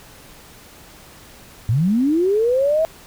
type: linear sweep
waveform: sine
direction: up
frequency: 102.2 to 655 Hz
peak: -14 dBFS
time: 1.69-2.85 s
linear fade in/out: 0 ms
effects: pink hiss -44 dBFS RMS until 3.06 s